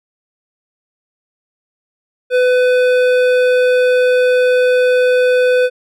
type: tone with hard clipping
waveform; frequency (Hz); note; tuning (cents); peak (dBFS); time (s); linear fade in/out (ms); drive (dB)
sine; 501; B4; +25; -11; 2.3-5.7; 50; 12
effects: none